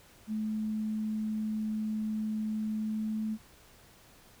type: tone with pitch glide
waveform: sine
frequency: 216 to 217.4 Hz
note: A3 to A3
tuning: -32 to -21 cents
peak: -30 dBFS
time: 0.27-3.38 s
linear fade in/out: 50 ms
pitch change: +11 cents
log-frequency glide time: 2.75-3.23 s
effects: pink hiss -58 dBFS RMS until 4.4 s